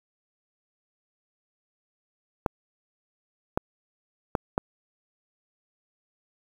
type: clicks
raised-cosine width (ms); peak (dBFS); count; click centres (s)
1; -9; 4; 2.462 / 3.575 / 4.352 / 4.579
effects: 7-bit